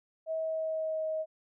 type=tone with pitch glide; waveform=sine; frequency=642 to 631 Hz; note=E5 to D#5; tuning=-46 to +24 cents; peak=-30 dBFS; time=0.26-1.26 s; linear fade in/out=50 ms; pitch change=-30 cents; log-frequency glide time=0.37-1.05 s; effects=none